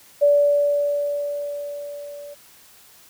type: tone with level ramp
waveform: sine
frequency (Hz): 578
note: D5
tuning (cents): -28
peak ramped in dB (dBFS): -11 to -35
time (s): 0.21-2.35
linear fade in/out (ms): 20
effects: white hiss -50 dBFS RMS until 3.09 s